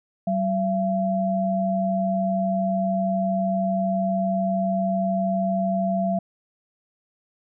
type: tone pair together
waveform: sine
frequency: 190.5 / 678.2 Hz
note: G3 / E5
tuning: -49 / +49 cents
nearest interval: octave + minor seventh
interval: 2198 cents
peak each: -23 dBFS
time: 0.27-6.19 s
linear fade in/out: 5 ms
effects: none